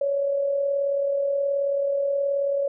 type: tone with amplitude modulation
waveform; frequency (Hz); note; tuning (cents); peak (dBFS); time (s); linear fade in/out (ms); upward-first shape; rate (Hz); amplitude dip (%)
sine; 560; C#5; +18; -19; 0.01-2.68; 5; sine; 38.7; 40
effects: none